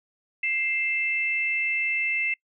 sine tone pair together, 2100 / 2646 Hz, C7 / E7, +6 / +6 cents, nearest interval major third, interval 400 cents, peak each -26 dBFS, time 0.43-2.34 s, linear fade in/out 5 ms, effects noise-tail reverb RT60 0.1 s tail -25 dB re dry

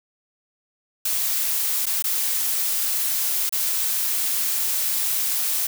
blue noise with dropouts, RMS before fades -23 dBFS, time 1.05-5.67 s, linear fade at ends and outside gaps 5 ms, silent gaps 1.857-1.865 / 2.024-2.04 / 3.494-3.524 s, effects none

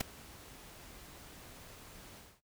pink noise with ADSR envelope, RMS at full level -29 dBFS, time 0-2.41 s, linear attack 9 ms, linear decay 6 ms, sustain -24 dB, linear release 240 ms, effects noise-tail reverb RT60 0.2 s tail -23 dB re dry

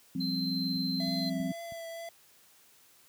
sine chord, F suspended second, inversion none, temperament equal, 174.61 / 196 / 261.6 Hz, F3 / G3 / C4, 0 / 0 / 0 cents, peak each -35 / -36 / -33 dBFS, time 0.15-1.52 s, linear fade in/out 5 ms
triangle tone, 4109 Hz, C8, 32 cents flat, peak -33 dBFS, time 0.2-1.3 s, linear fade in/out 10 ms
click train, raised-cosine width 5 ms, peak -36 dBFS, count 4, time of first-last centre 0.76-1.722 s, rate 3.12 Hz
square tone with vibrato, 670 Hz, E5, 28 cents sharp, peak -40 dBFS, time 1-2.09 s, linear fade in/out 2 ms, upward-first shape triangle, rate 2 Hz, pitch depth 23 cents each way
effects white hiss -61 dBFS RMS until 3.08 s + high-pass 80 Hz 12 dB/octave

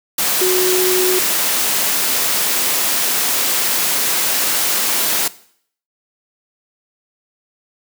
sine tone in noise, 367.9 Hz, F#4, 10 cents flat, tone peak -14 dBFS, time 0.41-1.19 s, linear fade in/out 5 ms, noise white, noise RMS -17 dBFS, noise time 0.18-5.28 s, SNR 0 dB, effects noise-tail reverb RT60 0.6 s tail -18 dB re dry + high-pass 200 Hz 12 dB/octave

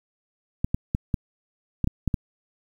clicks, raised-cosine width 5 ms, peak -10 dBFS, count 8, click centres 0.645 / 0.745 / 0.949 / 1.142 / 1.843 / 1.874 / 2.077 / 2.142 s, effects 8-bit

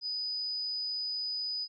sine tone, 4978 Hz, D#8, in tune, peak -32 dBFS, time 0.01-1.68 s, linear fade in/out 50 ms, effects none

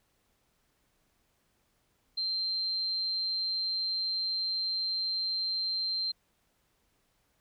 sine tone, 4144 Hz, C8, 17 cents flat, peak -29 dBFS, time 2.17-6.12 s, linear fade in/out 10 ms, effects pink hiss -73 dBFS RMS until 7.4 s

